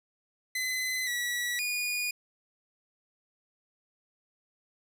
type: tone with pitch steps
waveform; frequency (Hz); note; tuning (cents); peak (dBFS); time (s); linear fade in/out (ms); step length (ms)
sawtooth; 2028 / 1940 / 2449; B6 / B6 / D#7; +45 / -31 / -28; -26; 0.55-2.11; 5; 520
effects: none